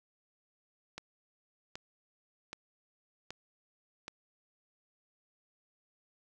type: click train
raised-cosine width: 0.2 ms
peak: -24 dBFS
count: 5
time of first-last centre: 0.98-4.081 s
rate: 1.29 Hz
effects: none